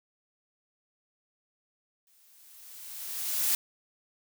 blue noise with exponential growth, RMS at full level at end -25 dBFS, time 2.07-3.55 s, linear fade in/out 1 ms, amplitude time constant 320 ms, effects none

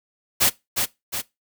white noise with echo, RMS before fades -17 dBFS, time 0.4-0.5 s, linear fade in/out 20 ms, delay 360 ms, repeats 2, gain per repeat -5 dB, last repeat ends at 1.22 s, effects noise-tail reverb RT60 0.2 s tail -20 dB re dry

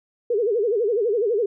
sine tone with vibrato, 440 Hz, A4, in tune, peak -18 dBFS, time 0.3-1.46 s, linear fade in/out 5 ms, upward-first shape sine, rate 12 Hz, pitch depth 190 cents each way, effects none

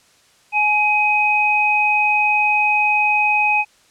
sine tone pair together, 841 / 2520 Hz, G#5 / D#7, +22 / +21 cents, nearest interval octave + perfect fifth, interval 1899 cents, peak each -18 / -15 dBFS, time 0.52-3.65 s, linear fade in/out 50 ms, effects white hiss -54 dBFS RMS until 3.9 s + low-pass 8000 Hz 12 dB/octave

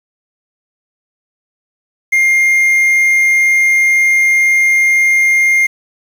triangle tone with quantisation, 2117 Hz, C7, 20 cents sharp, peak -6 dBFS, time 2.12-5.67 s, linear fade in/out 10 ms, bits 6, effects none

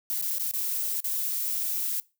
violet noise with dropouts, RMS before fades -29 dBFS, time 0.1-2 s, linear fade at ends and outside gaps 0 ms, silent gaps 0.214-0.224 / 0.383-0.397 / 0.512-0.537 / 1.003-1.043 s, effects noise-tail reverb RT60 0.3 s tail -23 dB re dry

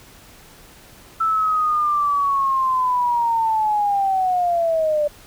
sine linear sweep, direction down, 1326 to 586 Hz, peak -16 dBFS, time 1.2-5.08 s, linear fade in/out 10 ms, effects pink hiss -46 dBFS RMS until 5.26 s

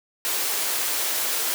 white high-pass noise, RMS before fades -25 dBFS, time 0.25-1.54 s, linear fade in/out 0 ms, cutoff 300 Hz, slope 24 dB/octave, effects none

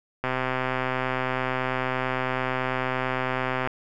click train, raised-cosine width 0.5 ms, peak -11 dBFS, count 444, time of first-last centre 0.24-3.674 s, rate 129 Hz, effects none

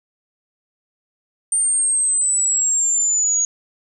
sine linear sweep, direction down, 8870 to 6670 Hz, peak -15 dBFS, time 1.52-3.45 s, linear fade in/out 2 ms, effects none

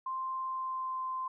sine tone with pitch glide, 1047 to 1038.6 Hz, C6 to C6, +1 to -13 cents, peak -33 dBFS, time 0.06-1.28 s, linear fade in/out 5 ms, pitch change -14 cents, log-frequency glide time 0.4-1.01 s, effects none

